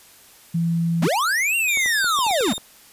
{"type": "tone", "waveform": "sine", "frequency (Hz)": 167.6, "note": "E3", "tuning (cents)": 29, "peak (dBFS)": -18, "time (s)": [0.54, 1.08], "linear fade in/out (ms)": 10}
{"type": "linear two-way sweep", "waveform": "square", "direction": "up then down", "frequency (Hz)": [164.81, 2794, 181.2], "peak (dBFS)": -19, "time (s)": [1.02, 2.53], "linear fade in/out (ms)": 5, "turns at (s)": 1.56}
{"type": "tone with vibrato", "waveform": "sawtooth", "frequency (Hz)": 3664, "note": "A#7", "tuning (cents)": -31, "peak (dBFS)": -24, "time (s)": [1.68, 2.58], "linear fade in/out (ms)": 5, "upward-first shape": "triangle", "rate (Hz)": 9.7, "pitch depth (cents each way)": 9}
{"type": "clicks", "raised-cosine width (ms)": 1, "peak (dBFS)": -22, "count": 10, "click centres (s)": [1.773, 1.86, 2.044, 2.189, 2.266, 2.31, 2.409, 2.482, 2.536, 2.58]}
{"effects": ["white hiss -49 dBFS RMS until 2.92 s", "resampled to 32000 Hz"]}